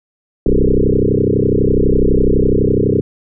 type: tone with frequency modulation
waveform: sine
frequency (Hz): 207.7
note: G#3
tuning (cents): 0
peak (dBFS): -9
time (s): 0.46-3.01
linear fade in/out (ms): 2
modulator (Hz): 32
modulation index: 7.8
effects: none